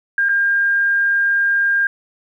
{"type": "tone with dropouts", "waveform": "sine", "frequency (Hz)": 1606, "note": "G6", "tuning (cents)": 41, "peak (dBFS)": -13, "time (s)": [0.18, 1.87], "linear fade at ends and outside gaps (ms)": 2, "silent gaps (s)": [0.287, 0.292], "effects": ["9-bit"]}